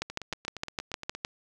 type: two click trains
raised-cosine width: 0.2 ms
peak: -13 / -21 dBFS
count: 9 / 10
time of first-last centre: 0.02-1.249 / 0.1-1.15 s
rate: 6.51 / 8.57 Hz
effects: none